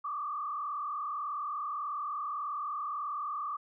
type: tone with frequency modulation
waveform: sine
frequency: 1174.7 Hz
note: D6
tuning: in tune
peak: -33 dBFS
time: 0.04-3.57 s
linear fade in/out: 10 ms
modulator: 38.3 Hz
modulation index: 1.5
effects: none